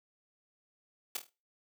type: noise with echo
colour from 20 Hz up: white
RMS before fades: -34 dBFS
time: 1.15-1.17 s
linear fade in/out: 5 ms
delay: 25 ms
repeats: 5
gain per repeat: -7 dB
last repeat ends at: 1.295 s
effects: noise-tail reverb RT60 0.3 s tail -21 dB re dry + high-pass 200 Hz 12 dB/octave